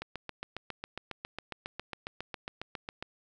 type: click train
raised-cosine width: 0.3 ms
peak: -21 dBFS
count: 23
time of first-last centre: 0.02-3.025 s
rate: 7.32 Hz
effects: none